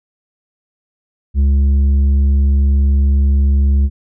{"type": "tone with tanh clipping", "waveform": "sine", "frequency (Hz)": 69.5, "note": "C#2", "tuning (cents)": 5, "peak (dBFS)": -10, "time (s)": [1.34, 3.9], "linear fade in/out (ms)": 50, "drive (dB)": 6, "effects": []}